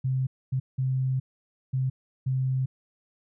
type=tone bursts at uneven times; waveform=sine; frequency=130.81 Hz; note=C3; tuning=in tune; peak=-23 dBFS; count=5; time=0.04-0.27 / 0.52-0.6 / 0.78-1.2 / 1.73-1.9 / 2.26-2.66 s; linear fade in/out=10 ms; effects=none